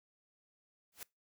white noise with exponential growth, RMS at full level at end -41 dBFS, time 0.92-1.03 s, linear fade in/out 2 ms, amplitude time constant 23 ms, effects noise-tail reverb RT60 0.2 s tail -23 dB re dry

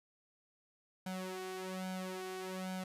sawtooth tone with flanger, 186.4 Hz, F#3, 13 cents sharp, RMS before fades -42 dBFS, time 1.06-2.84 s, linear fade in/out 5 ms, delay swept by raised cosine 1.3 to 2.8 ms, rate 1.2 Hz, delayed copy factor +0.8, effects resampled to 32000 Hz + 12-bit

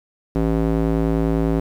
square tone with band-pass filter, 55 Hz, A1, in tune, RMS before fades -19 dBFS, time 0.35-1.6 s, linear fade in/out 5 ms, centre 310 Hz, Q 1.1, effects 8-bit

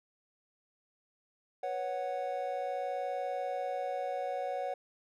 triangle chord, B suspended second, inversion none, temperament equal, 493.9 / 554.4 / 740 Hz, B4 / C#5 / F#5, 0 / 0 / 0 cents, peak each -39 / -35 / -34 dBFS, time 1.63-4.74 s, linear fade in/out 5 ms, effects none

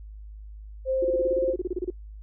sine tone with vibrato, 523.3 Hz, C5, in tune, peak -22 dBFS, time 0.85-1.56 s, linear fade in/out 50 ms, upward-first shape triangle, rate 2.1 Hz, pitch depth 11 cents each way
sine tone bursts, 362 Hz, F#4, 38 cents flat, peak -24 dBFS, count 16, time 1.02-1.903 s, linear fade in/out 5 ms, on 28 ms, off 29 ms
effects noise-tail reverb RT60 0.1 s tail -23 dB re dry + added 52 Hz sine -39 dBFS peak until 2.22 s

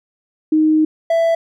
sine / triangle tone pair in turn, 311.1 / 663.4 Hz, D#4 / E5, 0 / +11 cents, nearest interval octave + minor second, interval 1311 cents, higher second, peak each -10 dBFS, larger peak neither, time 0.52-0.85 / 1.1-1.35 s, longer first, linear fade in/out 5 ms, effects none

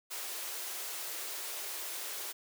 white high-pass noise, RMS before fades -40 dBFS, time 0.1-2.33 s, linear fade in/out 20 ms, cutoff 320 Hz, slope 96 dB/octave, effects none

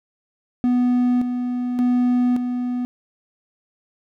triangle tone with tremolo, 246.9 Hz, B3, in tune, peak -13 dBFS, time 0.64-2.85 s, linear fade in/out 0 ms, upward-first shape square, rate 0.87 Hz, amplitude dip 50%, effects none

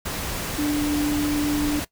sine tone in noise, 294.6 Hz, D4, 6 cents sharp, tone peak -20 dBFS, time 0.58-1.8 s, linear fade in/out 10 ms, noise pink, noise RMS -29 dBFS, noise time 0.05-1.85 s, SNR +6 dB, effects noise-tail reverb RT60 0.1 s tail -19 dB re dry

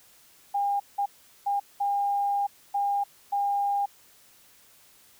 sine tone bursts at uneven times, 806 Hz, G5, 48 cents sharp, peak -23 dBFS, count 6, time 0.54-0.8 / 0.98-1.06 / 1.46-1.6 / 1.8-2.47 / 2.74-3.04 / 3.32-3.86 s, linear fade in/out 10 ms, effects white hiss -57 dBFS RMS until 5.19 s

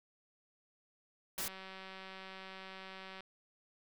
click train, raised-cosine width 0.3 ms, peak -33 dBFS, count 348, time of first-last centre 1.38-3.206 s, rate 190 Hz
white noise, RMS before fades -39 dBFS, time 1.38-1.48 s, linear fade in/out 2 ms
effects none

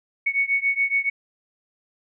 sine beating tone pair, 2218 / 2225.1 Hz, C#7 / C#7, 0 / +6 cents, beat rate 7.1 Hz, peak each -22 / -23 dBFS, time 0.26-1.1 s, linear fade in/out 10 ms, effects none

